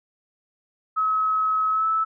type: tone with pitch glide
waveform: sine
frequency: 1283 to 1308.4 Hz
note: E6 to E6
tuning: -47 to -13 cents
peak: -19 dBFS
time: 0.96-2.05 s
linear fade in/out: 20 ms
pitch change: +34 cents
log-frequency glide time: 1.71-1.86 s
effects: none